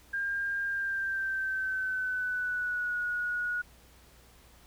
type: tone with pitch glide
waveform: sine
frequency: 1604 to 1454 Hz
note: G6 to F#6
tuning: +39 to -31 cents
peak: -29 dBFS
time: 0.13-3.62 s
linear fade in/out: 10 ms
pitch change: -170 cents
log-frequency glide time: 0.66-2.99 s
effects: added 60 Hz sine -59 dBFS peak until 4.66 s + pink hiss -59 dBFS RMS until 4.66 s